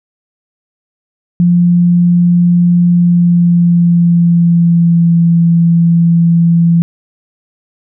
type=tone with pitch glide; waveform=sine; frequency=174.61 to 168.66 Hz; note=F3 to E3; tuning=0 to +40 cents; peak=-5 dBFS; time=1.4-6.82 s; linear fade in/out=0 ms; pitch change=-60 cents; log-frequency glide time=2.89-5.18 s; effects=none